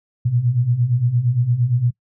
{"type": "beating tone pair", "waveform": "sine", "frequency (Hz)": [116, 124.7], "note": ["A#2", "B2"], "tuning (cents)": [-8, 17], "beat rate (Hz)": 8.7, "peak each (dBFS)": [-21, -16], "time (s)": [0.25, 1.91], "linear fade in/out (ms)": 10, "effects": ["noise-tail reverb RT60 0.1 s tail -23 dB re dry"]}